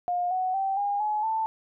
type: tone with pitch steps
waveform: sine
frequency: 711 / 742.9 / 776.2 / 811.1 / 847.5 / 885.5 Hz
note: F5 / F#5 / G5 / G#5 / G#5 / A5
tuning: +31 / +7 / -17 / -41 / +35 / +11 cents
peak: -24 dBFS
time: 0.08-1.46 s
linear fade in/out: 0 ms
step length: 230 ms
effects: none